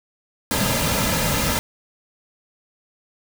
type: noise with comb filter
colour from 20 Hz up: pink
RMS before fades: -21 dBFS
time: 0.51-1.59 s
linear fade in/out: 0 ms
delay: 2.7 ms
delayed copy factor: -0.6
effects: none